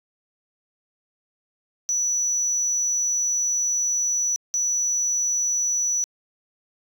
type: tone bursts at uneven times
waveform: sine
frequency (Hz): 5920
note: F#8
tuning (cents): 0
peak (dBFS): -18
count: 2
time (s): 1.89-4.36 / 4.54-6.04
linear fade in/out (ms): 0
effects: tanh soft clip ceiling -19 dBFS